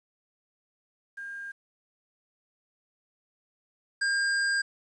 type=tone pair in turn; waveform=sine / square; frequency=1607 / 1607 Hz; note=G6 / G6; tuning=+43 / +43 cents; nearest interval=unison; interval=0 cents; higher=neither; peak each=-36 / -25 dBFS; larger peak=second; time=1.17-1.52 / 4.01-4.62 s; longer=second; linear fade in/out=10 ms; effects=resampled to 22050 Hz + 10-bit